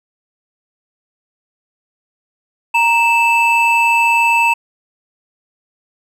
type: tone pair together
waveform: triangle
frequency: 932.3 / 2637 Hz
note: A#5 / E7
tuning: 0 / 0 cents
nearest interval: octave + tritone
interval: 1800 cents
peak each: -11 dBFS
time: 2.74-4.54 s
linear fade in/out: 10 ms
effects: none